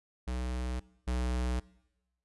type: tone pair in turn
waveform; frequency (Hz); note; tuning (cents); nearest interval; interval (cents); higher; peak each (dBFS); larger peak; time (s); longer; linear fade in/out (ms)
square; 62.2 / 61.86; B1 / B1; +13 / +3; unison; 10; first; -33 / -30; second; 0.27-0.8 / 1.07-1.6; neither; 10
effects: noise-tail reverb RT60 1.0 s tail -22 dB re dry + resampled to 24000 Hz